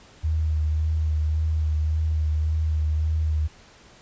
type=tone with vibrato; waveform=sine; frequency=77.78 Hz; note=D#2; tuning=in tune; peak=-20 dBFS; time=0.23-3.48 s; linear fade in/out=20 ms; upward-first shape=sine; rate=1.8 Hz; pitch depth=24 cents each way; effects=pink hiss -51 dBFS RMS until 4.01 s + resampled to 16000 Hz